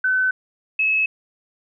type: tone pair in turn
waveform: sine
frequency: 1516 / 2584 Hz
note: F#6 / E7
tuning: +42 / -35 cents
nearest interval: major sixth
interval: 923 cents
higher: second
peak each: -16 dBFS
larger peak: neither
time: 0.04-0.31 / 0.79-1.06 s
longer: neither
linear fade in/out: 5 ms
effects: none